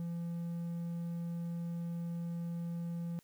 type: tone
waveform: triangle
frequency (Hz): 170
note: F3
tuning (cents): -46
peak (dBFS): -34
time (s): 0-3.19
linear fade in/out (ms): 0
effects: white hiss -69 dBFS RMS until 3.23 s